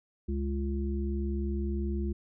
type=harmonic tone; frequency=69.3 Hz; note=C#2; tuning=in tune; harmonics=1 / 3 / 5; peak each=-30 / -35 / -37 dBFS; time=0.28-2.13 s; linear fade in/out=10 ms; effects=none